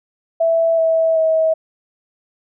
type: tone with pitch steps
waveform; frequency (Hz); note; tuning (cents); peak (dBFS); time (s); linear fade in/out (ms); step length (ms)
sine; 660 / 650.5 / 641.2; E5 / E5 / E5; +2 / -23 / -48; -12; 0.4-1.54; 10; 380
effects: none